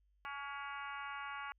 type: harmonic tone with a mistuned harmonic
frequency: 282 Hz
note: C#4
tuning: 30 cents sharp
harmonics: 3 / 4 / 5 / 6 / 7 / 8 / 9 / 10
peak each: -49 / -46 / -48 / -52 / -54 / -53 / -58 / -56 dBFS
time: 0.25-1.52 s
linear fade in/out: 0 ms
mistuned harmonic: 6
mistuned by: -35 cents
effects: added 50 Hz sine -70 dBFS peak until 1.58 s